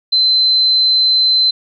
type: tone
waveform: sine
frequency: 4070 Hz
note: C8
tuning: 49 cents flat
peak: -9 dBFS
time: 0.12-1.51 s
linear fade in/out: 10 ms
effects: none

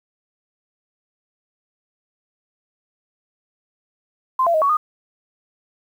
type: tone with pitch steps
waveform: sine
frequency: 1039 / 680 / 627 / 1121 / 1228 Hz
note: C6 / F5 / D#5 / C#6 / D#6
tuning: -12 / -46 / +13 / +19 / -23 cents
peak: -14 dBFS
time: 4.39-4.77 s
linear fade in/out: 5 ms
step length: 76 ms
effects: 8-bit

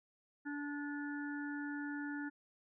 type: harmonic tone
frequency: 290 Hz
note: D4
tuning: 22 cents flat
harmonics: 1 / 3 / 5 / 6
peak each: -40 / -52 / -47 / -49 dBFS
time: 0.45-2.3 s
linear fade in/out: 20 ms
effects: none

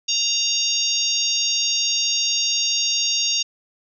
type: harmonic tone with a mistuned harmonic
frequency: 932.3 Hz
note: A#5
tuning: in tune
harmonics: 3 / 4 / 5 / 6 / 7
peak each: -25 / -25 / -25 / -25 / -25 dBFS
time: 0.08-3.43 s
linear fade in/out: 10 ms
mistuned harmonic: 4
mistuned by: -22 cents
effects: none

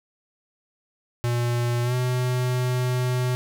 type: tone with pitch glide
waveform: square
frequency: 120 to 125.68 Hz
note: B2 to B2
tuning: -49 to +31 cents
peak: -22 dBFS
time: 1.24-3.35 s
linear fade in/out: 0 ms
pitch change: +80 cents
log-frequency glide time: 1.83-1.94 s
effects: none

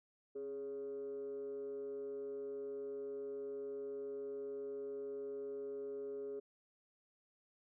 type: tone with frequency modulation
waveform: sine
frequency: 415.3 Hz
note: G#4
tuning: in tune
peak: -40 dBFS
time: 0.35-6.4 s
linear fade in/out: 10 ms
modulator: 146 Hz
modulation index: 0.4
effects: tanh soft clip ceiling -37 dBFS

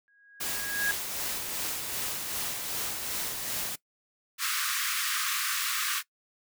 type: tone with exponential growth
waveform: sine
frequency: 1647 Hz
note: G#6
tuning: 15 cents flat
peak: -24 dBFS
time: 0.08-0.91 s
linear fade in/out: 0 ms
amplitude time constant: 180 ms
type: noise with tremolo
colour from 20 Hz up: white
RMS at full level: -32 dBFS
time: 0.4-3.76 s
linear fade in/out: 10 ms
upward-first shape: sine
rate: 2.6 Hz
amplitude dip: 35%
type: high-pass noise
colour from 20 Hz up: pink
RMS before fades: -30 dBFS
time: 4.38-6.03 s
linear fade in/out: 50 ms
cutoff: 1100 Hz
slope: 96 dB/octave
effects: noise-tail reverb RT60 0.1 s tail -20 dB re dry

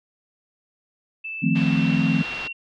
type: tone with pitch glide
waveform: sine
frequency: 2637 to 2738 Hz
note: E7 to F7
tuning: 0 to -35 cents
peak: -29 dBFS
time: 1.24-2.53 s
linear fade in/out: 10 ms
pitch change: +65 cents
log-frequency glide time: 1.44-2.02 s
type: chord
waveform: sine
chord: F dominant seventh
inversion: third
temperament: equal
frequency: 155.56 / 174.61 / 220 / 261.6 Hz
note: Eb3 / F3 / A3 / C4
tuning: 0 / 0 / 0 / 0 cents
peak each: -23 dBFS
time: 1.42-2.23 s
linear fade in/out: 20 ms
type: low-pass noise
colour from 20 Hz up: white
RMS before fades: -35 dBFS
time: 1.55-2.48 s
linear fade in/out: 10 ms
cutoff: 3600 Hz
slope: 24 dB/octave
effects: none

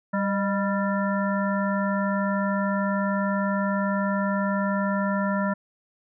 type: harmonic tone with a mistuned harmonic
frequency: 196.6 Hz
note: G3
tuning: 5 cents sharp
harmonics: 1 / 3 / 5 / 7 / 9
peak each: -24 / -29 / -31 / -32 / -34 dBFS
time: 0.13-5.54 s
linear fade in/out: 10 ms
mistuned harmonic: 3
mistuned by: +57 cents
effects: none

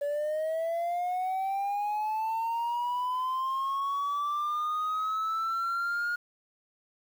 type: linear sweep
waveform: sine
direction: up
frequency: 570 to 1432 Hz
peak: -25 dBFS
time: 0.01-6.16 s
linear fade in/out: 10 ms
effects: tanh soft clip ceiling -27 dBFS + 9-bit

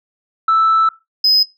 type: tone pair in turn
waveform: sine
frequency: 1318.5 / 5053 Hz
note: E6 / D#8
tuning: 0 / +26 cents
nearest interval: octave + major seventh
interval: 2326 cents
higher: second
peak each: -8 dBFS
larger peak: neither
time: 0.48-0.89 / 1.24-1.43 s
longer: first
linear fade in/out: 5 ms
effects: noise-tail reverb RT60 0.2 s tail -17 dB re dry + tanh soft clip ceiling -7 dBFS

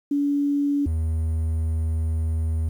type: tone pair in turn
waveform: sine / triangle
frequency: 285.8 / 80.2 Hz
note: D4 / E2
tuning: -47 / -47 cents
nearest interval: octave + minor seventh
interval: 2200 cents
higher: first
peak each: -19 dBFS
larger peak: neither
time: 0.11-0.86 / 0.86-2.69 s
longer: second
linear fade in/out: 5 ms
effects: 9-bit

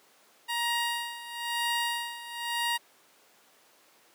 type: tone with tremolo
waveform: 15% pulse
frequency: 943 Hz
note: A#5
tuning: 20 cents sharp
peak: -20 dBFS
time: 0.48-2.78 s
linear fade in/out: 20 ms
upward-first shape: sine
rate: 1 Hz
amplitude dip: 80%
effects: pink hiss -60 dBFS RMS until 4.14 s + high-pass 400 Hz 12 dB/octave

